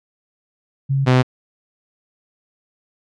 sine / sawtooth tone pair in turn, 136.5 / 127.54 Hz, C#3 / C3, -26 / -44 cents, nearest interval minor second, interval 118 cents, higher first, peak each -15 / -7 dBFS, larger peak second, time 0.89-1.06 / 1.06-1.23 s, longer neither, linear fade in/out 20 ms, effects low-pass 4000 Hz 12 dB/octave

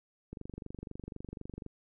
click train, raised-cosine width 3 ms, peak -29 dBFS, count 33, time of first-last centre 0.33-1.663 s, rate 24 Hz, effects none

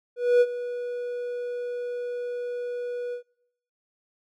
triangle tone with ADSR envelope, 487.1 Hz, B4, 24 cents flat, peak -12 dBFS, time 0.16-3.23 s, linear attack 250 ms, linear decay 45 ms, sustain -15 dB, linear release 99 ms, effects noise-tail reverb RT60 0.8 s tail -25 dB re dry

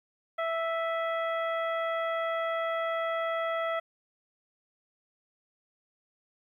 harmonic tone with a mistuned harmonic, 659.3 Hz, E5, in tune, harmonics 1 / 2 / 3 / 4 / 5, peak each -30 / -33 / -37 / -50 / -46 dBFS, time 0.38-3.8 s, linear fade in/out 10 ms, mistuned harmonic 4, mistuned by -62 cents, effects 11-bit

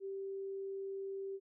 sine tone, 390 Hz, G4, 9 cents flat, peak -39 dBFS, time 0-1.4 s, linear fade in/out 50 ms, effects none

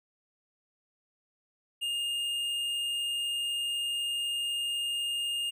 triangle tone with tanh clipping, 2828 Hz, F7, 21 cents sharp, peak -31 dBFS, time 1.81-5.51 s, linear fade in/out 20 ms, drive 14 dB, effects none

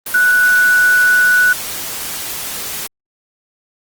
sine tone in noise, 1480 Hz, F#6, in tune, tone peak -8 dBFS, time 0.14-1.53 s, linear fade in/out 5 ms, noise white, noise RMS -24 dBFS, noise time 0.06-2.87 s, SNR +13 dB, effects Opus 24 kbps

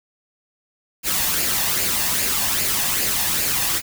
white noise with flanger, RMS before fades -21 dBFS, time 1.03-3.82 s, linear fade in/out 50 ms, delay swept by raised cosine 0.42 to 1.15 ms, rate 2.5 Hz, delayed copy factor +0.5, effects none

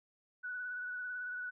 sine tone with vibrato, 1480 Hz, F#6, in tune, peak -38 dBFS, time 0.43-1.51 s, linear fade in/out 20 ms, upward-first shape sine, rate 18 Hz, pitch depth 24 cents each way, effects none

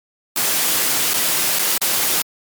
white noise with dropouts, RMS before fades -18 dBFS, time 0.36-2.22 s, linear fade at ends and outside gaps 2 ms, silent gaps 1.136-1.14 / 1.588-1.592 / 1.779-1.815 s, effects high-pass 150 Hz 12 dB/octave + MP3 96 kbps

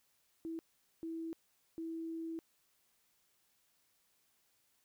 sine tone bursts at uneven times, 327.3 Hz, E4, 12 cents flat, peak -39 dBFS, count 3, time 0.45-0.59 / 1.03-1.33 / 1.78-2.39 s, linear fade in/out 0 ms, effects white hiss -75 dBFS RMS until 4.84 s

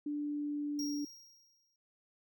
sine tone with pitch glide, 293.7 to 291.7 Hz, D4 to D4, 0 to -12 cents, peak -34 dBFS, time 0.06-1.05 s, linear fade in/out 5 ms, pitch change -12 cents, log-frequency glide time 0.19-0.93 s
square tone with exponential decay, 5610 Hz, F8, 7 cents sharp, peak -38 dBFS, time 0.79-1.76 s, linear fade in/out 2 ms, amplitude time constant 210 ms
effects none

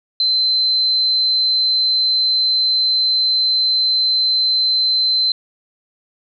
sine tone, 4080 Hz, C8, 44 cents flat, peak -13 dBFS, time 0.2-5.32 s, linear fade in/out 2 ms, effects none

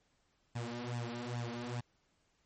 sawtooth tone with flanger, 120 Hz, B2, 49 cents flat, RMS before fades -40 dBFS, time 0.55-1.81 s, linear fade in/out 10 ms, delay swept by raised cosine 1.1 to 5.1 ms, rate 2.4 Hz, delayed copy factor +0.95, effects pink hiss -75 dBFS RMS until 2.45 s + MP3 32 kbps

